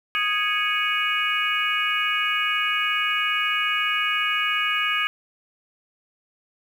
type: harmonic tone with a mistuned harmonic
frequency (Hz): 414.5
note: G#4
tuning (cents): -3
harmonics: 3 / 4 / 5 / 6 / 7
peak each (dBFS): -27 / -27 / -27 / -27 / -27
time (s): 0.15-5.07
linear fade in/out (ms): 0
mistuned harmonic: 5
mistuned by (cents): +120
effects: 8-bit